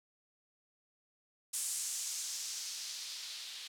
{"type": "noise with low-pass filter sweep", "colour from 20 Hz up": "violet", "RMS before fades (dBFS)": -41, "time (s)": [1.53, 3.68], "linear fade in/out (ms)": 10, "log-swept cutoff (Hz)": [8500, 3600], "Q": 1.8, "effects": []}